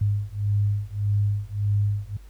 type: beating tone pair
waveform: sine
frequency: 101.6 / 103.3 Hz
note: G#2 / G#2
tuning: -38 / -9 cents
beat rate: 1.7 Hz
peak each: -24 / -24 dBFS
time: 0.01-2.17 s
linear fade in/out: 5 ms
effects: added 50 Hz sine -42 dBFS peak until 2.29 s + pink hiss -59 dBFS RMS until 2.29 s